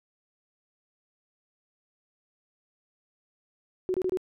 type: tone bursts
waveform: sine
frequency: 370 Hz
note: F#4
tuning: in tune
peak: -24 dBFS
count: 4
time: 3.89-4.172 s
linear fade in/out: 0 ms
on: 51 ms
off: 26 ms
effects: none